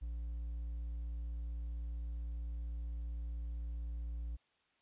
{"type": "tone with hard clipping", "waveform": "triangle", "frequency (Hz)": 57.8, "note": "A#1", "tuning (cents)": -14, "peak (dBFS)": -39, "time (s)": [0.01, 4.37], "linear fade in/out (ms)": 20, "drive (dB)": 5, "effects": ["white hiss -75 dBFS RMS until 4.81 s", "resampled to 8000 Hz"]}